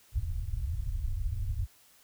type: low-pass noise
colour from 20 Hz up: pink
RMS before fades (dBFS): -32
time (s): 0.12-1.67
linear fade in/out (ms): 50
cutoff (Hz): 110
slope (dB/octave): 48
effects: white hiss -61 dBFS RMS until 2.03 s

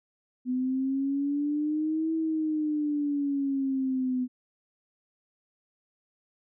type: exponential two-way sweep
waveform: sine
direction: up then down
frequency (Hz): 250.2 to 323.9 to 250.2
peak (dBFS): -25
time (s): 0.45-4.28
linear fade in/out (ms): 50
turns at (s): 2.13
effects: none

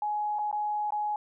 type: tone with dropouts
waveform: sine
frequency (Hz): 839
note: G#5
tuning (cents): +17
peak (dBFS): -27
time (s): 0.02-1.16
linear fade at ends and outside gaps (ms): 2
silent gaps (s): 0.387-0.391 / 0.514-0.527 / 0.906-0.922
effects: none

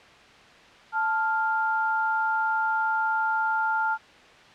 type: tone pair together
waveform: sine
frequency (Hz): 880 / 1396.9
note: A5 / F6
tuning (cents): 0 / 0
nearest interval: minor sixth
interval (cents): 800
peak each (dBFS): -25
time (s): 0.92-3.98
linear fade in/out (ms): 50
effects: white hiss -50 dBFS RMS until 4.54 s + low-pass 3000 Hz 12 dB/octave

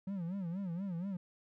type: tone with vibrato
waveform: triangle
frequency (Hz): 182.5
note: F#3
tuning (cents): -24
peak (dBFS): -34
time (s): 0.07-1.17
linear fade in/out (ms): 5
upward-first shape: sine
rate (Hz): 4.2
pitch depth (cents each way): 170
effects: none

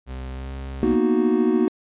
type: tone with pitch glide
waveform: 40% pulse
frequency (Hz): 64.7 to 66.94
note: C2 to C2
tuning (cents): -19 to +40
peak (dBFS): -29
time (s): 0.06-0.98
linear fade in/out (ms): 50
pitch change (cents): +59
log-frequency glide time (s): 0.3-0.5
type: chord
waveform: triangle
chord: B major seventh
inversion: third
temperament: equal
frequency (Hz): 233.1 / 246.9 / 311.1 / 370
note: A#3 / B3 / D#4 / F#4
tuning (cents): 0 / 0 / 0 / 0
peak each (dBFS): -20 / -22 / -20 / -19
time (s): 0.83-1.68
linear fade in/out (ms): 0
effects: resampled to 8000 Hz

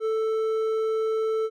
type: tone with hard clipping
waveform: triangle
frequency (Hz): 441.1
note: A4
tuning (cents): +4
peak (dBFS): -24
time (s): 0-1.5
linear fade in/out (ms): 50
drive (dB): 9
effects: none

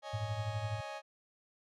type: chord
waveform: sawtooth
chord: C# suspended second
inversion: none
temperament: just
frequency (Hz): 554.4 / 623.7 / 831.5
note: C#5 / D#5 / G#5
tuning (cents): 0 / +4 / +2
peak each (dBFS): -43 / -41 / -40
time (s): 0.02-1.02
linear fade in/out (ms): 50
type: tone with tremolo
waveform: sine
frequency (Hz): 106.4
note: G#2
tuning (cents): +42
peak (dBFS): -31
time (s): 0.13-0.81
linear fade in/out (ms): 10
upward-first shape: triangle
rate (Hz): 12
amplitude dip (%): 85
effects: low-pass 5000 Hz 12 dB/octave

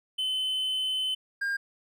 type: tone pair in turn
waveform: triangle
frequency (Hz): 3046 / 1608.9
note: F#7 / G6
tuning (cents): +50 / +45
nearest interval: major seventh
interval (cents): 1105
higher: first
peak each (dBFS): -25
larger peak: neither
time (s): 0.18-1.15 / 1.41-1.57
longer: first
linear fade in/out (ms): 10
effects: none

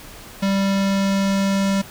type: tone with low-pass filter sweep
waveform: square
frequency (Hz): 196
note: G3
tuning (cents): 0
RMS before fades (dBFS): -19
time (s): 0.42-1.82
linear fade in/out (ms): 10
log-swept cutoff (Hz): 5000 to 7500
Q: 1.2
effects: pink hiss -40 dBFS RMS until 1.9 s

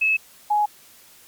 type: tone pair in turn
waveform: sine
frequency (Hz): 2594 / 836.2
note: E7 / G#5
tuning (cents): -28 / +12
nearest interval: octave + minor sixth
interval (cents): 1960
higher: first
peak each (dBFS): -16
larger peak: neither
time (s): 0.01-0.17 / 0.5-0.66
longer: neither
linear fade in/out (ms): 10
effects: white hiss -50 dBFS RMS until 1.27 s + MP3 96 kbps

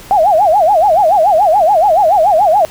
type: tone with vibrato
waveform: sine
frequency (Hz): 725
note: F#5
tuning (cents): -35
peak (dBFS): -6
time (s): 0.11-2.65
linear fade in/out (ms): 0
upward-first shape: sine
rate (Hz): 7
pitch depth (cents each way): 270
effects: pink hiss -35 dBFS RMS until 2.7 s

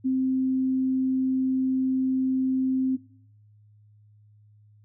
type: tone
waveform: sine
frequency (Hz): 261.1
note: C4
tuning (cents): -3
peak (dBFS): -21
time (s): 0.04-2.97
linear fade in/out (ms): 20
effects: noise-tail reverb RT60 0.6 s tail -19 dB re dry + added 105 Hz sine -53 dBFS peak until 4.84 s

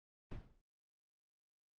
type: noise with exponential decay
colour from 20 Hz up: brown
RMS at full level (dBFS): -39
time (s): 0.31-0.61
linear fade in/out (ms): 5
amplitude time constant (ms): 64
effects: low-pass 4000 Hz 12 dB/octave + Opus 24 kbps

